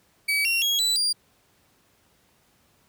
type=tone with pitch steps; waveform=35% pulse; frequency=2282 / 2745 / 3303 / 3973 / 4780 Hz; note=C#7 / F7 / G#7 / B7 / D8; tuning=+50 / -31 / -10 / +10 / +30 cents; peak=-19 dBFS; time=0.28-1.13 s; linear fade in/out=10 ms; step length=170 ms; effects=pink hiss -63 dBFS RMS until 2.88 s + high-pass 60 Hz 12 dB/octave